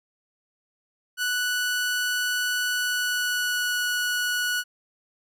sawtooth tone with pitch glide, 1480 to 1468.9 Hz, F#6 to F#6, 0 to -13 cents, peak -20 dBFS, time 1.17-4.64 s, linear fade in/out 50 ms, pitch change -13 cents, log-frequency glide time 2.7-3.83 s, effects none

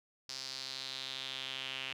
sawtooth tone with band-pass filter sweep, 132.5 Hz, C3, 22 cents sharp, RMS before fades -42 dBFS, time 0.29-1.93 s, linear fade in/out 2 ms, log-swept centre 5000 to 2800 Hz, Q 4.1, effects none

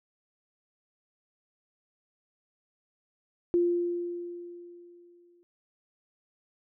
sine tone with exponential decay, 348.2 Hz, F4, 5 cents flat, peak -20 dBFS, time 3.54-5.43 s, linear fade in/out 0 ms, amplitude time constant 410 ms, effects none

